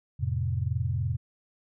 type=chord; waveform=sine; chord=F major; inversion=none; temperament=equal; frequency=87.31 / 110 / 130.81 Hz; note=F2 / A2 / C3; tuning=0 / 0 / 0 cents; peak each=-30 dBFS; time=0.19-1.17 s; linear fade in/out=20 ms; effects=none